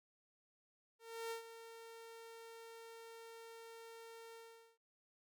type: tone with ADSR envelope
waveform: sawtooth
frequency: 456.8 Hz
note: A#4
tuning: 35 cents flat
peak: -37 dBFS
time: 0.99-4.78 s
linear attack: 320 ms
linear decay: 110 ms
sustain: -12 dB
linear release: 440 ms
effects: none